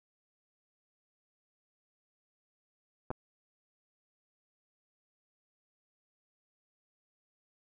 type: clicks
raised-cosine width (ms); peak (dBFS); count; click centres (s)
1; -21 / -24; 2; 3.105 / 3.113
effects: none